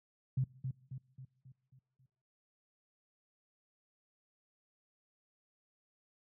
sine tone with echo, 130.9 Hz, C3, 1 cent sharp, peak -28 dBFS, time 0.37-0.44 s, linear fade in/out 5 ms, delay 270 ms, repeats 6, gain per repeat -6 dB, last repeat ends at 2.06 s, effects noise-tail reverb RT60 0.9 s tail -22 dB re dry + high-pass 80 Hz 12 dB/octave

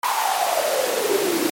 pink noise with high-pass filter sweep, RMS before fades -21 dBFS, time 0.03-1.5 s, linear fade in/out 5 ms, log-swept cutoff 1000 to 300 Hz, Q 7.9, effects MP3 64 kbps

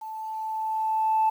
sine tone with level ramp, 877 Hz, A5, 6 cents flat, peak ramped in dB -34 to -17 dBFS, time 0.01-1.3 s, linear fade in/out 10 ms, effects tanh soft clip ceiling -15 dBFS + 9-bit

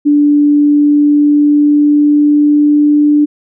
sine tone with pitch glide, 292.3 to 295.5 Hz, D4 to D4, -8 to +11 cents, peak -5 dBFS, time 0.05-3.26 s, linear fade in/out 20 ms, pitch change +19 cents, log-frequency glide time 0.45-3.1 s, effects none

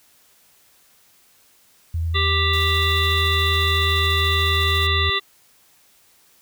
sine tone with vibrato, 82.6 Hz, E2, 4 cents sharp, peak -20 dBFS, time 1.94-5.1 s, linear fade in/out 5 ms, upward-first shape sine, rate 11 Hz, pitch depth 19 cents each way
harmonic tone, 393.6 Hz, G4, 7 cents sharp, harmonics 1 / 3 / 5 / 7 / 9 / 10, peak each -29 / -25 / -24 / -28 / -23 / -27 dBFS, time 2.14-5.2 s, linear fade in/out 20 ms
white noise with tremolo, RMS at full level -38 dBFS, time 2.53-4.87 s, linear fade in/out 5 ms, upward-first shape square, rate 14 Hz, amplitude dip 25%
effects white hiss -56 dBFS RMS until 6.41 s

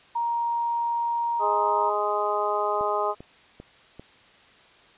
sine tone, 938 Hz, A#5, 11 cents sharp, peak -23 dBFS, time 0.15-1.9 s, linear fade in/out 10 ms
harmonic tone, 207.7 Hz, G#3, in tune, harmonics 2 / 3 / 4 / 5 / 6, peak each -29 / -29 / -29 / -29 / -29 dBFS, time 1.39-3.15 s, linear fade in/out 50 ms
click train, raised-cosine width 2 ms, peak -27 dBFS, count 4, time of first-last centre 2.81-3.996 s, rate 2.53 Hz
effects white hiss -54 dBFS RMS until 4.97 s + resampled to 8000 Hz

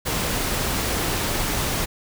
pink noise, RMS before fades -24 dBFS, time 0.05-1.86 s, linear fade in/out 20 ms, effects none

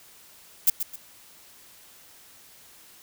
violet noise with echo, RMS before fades -17 dBFS, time 0.67-0.7 s, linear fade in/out 5 ms, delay 130 ms, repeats 2, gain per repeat -10 dB, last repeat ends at 0.96 s, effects white hiss -52 dBFS RMS until 3.02 s

